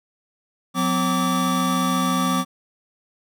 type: tone cluster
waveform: square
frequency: 181.2 / 255.3 / 1160 Hz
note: F#3 / C4 / D6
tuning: -36 / -42 / -22 cents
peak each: -24 dBFS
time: 0.74-2.45 s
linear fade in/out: 50 ms
effects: none